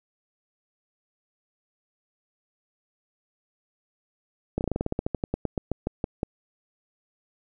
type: slowing click train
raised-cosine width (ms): 2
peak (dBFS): -12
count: 20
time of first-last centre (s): 4.58-6.231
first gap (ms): 29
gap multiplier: 1.11
effects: none